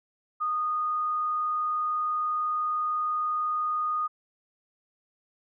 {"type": "tone", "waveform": "sine", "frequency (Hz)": 1233, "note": "D#6", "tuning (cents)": -16, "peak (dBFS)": -25, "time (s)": [0.4, 4.08], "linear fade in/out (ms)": 20, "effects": []}